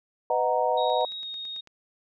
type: chord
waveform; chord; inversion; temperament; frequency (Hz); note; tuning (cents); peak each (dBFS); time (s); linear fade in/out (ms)
sine; B major seventh; none; equal with one note detuned; 501.4 / 622.3 / 740 / 932.3; B4 / D#5 / F#5 / A#5; +26 / 0 / 0 / 0; -27; 0.3-1.05; 2
type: tone with pitch glide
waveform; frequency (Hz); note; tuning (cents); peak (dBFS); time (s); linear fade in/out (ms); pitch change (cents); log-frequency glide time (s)
sine; 3783 to 3727; A#7 to A#7; +25 to -1; -33; 0.77-1.61; 10; -26; 1.21-1.26
type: click train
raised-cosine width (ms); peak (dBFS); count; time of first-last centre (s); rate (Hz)
0.2; -33; 8; 0.9-1.673; 9.05
effects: none